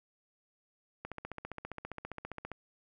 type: click train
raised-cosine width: 0.5 ms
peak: -25 dBFS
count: 23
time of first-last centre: 1.05-2.517 s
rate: 15 Hz
effects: none